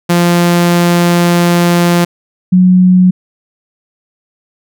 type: tone pair in turn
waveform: sawtooth / sine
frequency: 173.5 / 183.01 Hz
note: F3 / F#3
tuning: -11 / -19 cents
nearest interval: minor second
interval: 92 cents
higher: second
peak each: -3 dBFS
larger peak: neither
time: 0.09-2.05 / 2.52-3.11 s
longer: first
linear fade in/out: 10 ms
effects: none